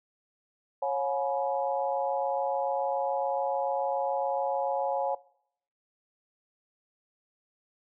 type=tone cluster; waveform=sine; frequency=549 / 716 / 843 / 981 Hz; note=C#5 / F5 / G#5 / B5; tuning=-17 / +43 / +26 / -12 cents; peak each=-30 / -34 / -31 / -39 dBFS; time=0.82-5.15 s; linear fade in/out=5 ms; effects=noise-tail reverb RT60 0.7 s tail -22 dB re dry